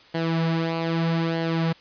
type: tone with flanger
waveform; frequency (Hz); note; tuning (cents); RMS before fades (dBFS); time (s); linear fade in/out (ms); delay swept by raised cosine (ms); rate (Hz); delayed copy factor
sawtooth; 164.81; E3; 0; -24; 0.14-1.73; 10; 0.8 to 5.5; 0.8; -0.6
effects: white hiss -51 dBFS RMS until 1.8 s + resampled to 11025 Hz